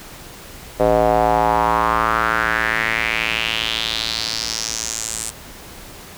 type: tone with band-pass filter sweep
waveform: square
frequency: 56.2 Hz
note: A1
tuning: 37 cents sharp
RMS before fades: -19 dBFS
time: 0.79-5.31 s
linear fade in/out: 20 ms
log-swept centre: 570 to 8500 Hz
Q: 3.6
effects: pink hiss -38 dBFS RMS until 6.17 s